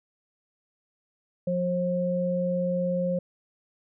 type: tone pair together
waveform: sine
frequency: 178.53 / 535 Hz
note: F3 / C5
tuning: +38 / +38 cents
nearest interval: octave + perfect fifth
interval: 1900 cents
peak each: -27 / -26 dBFS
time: 1.47-3.19 s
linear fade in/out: 5 ms
effects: none